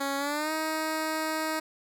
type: tone with pitch glide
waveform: 10% pulse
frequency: 277.2 to 314.8 Hz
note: C#4 to D#4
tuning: 0 to +20 cents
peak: -20 dBFS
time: 0-1.6 s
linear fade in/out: 10 ms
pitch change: +220 cents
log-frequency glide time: 0.17-0.52 s
effects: none